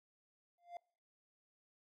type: tone with exponential growth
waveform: triangle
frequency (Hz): 696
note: F5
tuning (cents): -6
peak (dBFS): -39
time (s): 0.58-0.77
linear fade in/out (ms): 2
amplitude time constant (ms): 41
effects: noise-tail reverb RT60 0.5 s tail -26 dB re dry